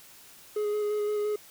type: tone with vibrato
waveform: triangle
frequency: 419 Hz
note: G#4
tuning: 15 cents sharp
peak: -24 dBFS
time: 0.56-1.36 s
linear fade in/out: 5 ms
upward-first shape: square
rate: 5.8 Hz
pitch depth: 12 cents each way
effects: white hiss -52 dBFS RMS until 1.5 s